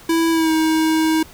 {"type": "tone with pitch glide", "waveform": "square", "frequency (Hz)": [329.6, 317.6], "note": ["E4", "D#4"], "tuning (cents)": [0, 36], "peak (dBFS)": -15, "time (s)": [0.09, 1.23], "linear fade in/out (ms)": 5, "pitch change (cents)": -64, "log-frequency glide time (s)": [0.31, 0.52], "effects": ["pink hiss -43 dBFS RMS until 1.33 s"]}